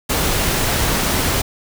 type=noise; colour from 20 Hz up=pink; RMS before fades=-18 dBFS; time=0.09-1.42 s; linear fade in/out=10 ms; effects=none